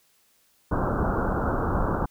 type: low-pass noise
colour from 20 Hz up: pink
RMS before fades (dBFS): -25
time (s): 0.71-2.06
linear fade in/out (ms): 10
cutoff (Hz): 1500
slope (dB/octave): 96
effects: white hiss -64 dBFS RMS until 2.1 s